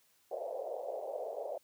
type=band-pass noise; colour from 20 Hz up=pink; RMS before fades=-40 dBFS; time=0.31-1.58 s; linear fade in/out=5 ms; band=480 to 700 Hz; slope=48 dB/octave; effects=white hiss -70 dBFS RMS until 1.63 s + high-pass 60 Hz 12 dB/octave